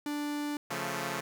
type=tone; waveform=45% pulse; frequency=293.7 Hz; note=D4; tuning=in tune; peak=-32 dBFS; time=0.06-0.57 s; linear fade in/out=2 ms
type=chord; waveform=5% pulse; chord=Db augmented; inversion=none; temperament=equal; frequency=138.59 / 174.61 / 220 Hz; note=Db3 / F3 / A3; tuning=0 / 0 / 0 cents; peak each=-26 dBFS; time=0.7-1.21 s; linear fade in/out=10 ms
effects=none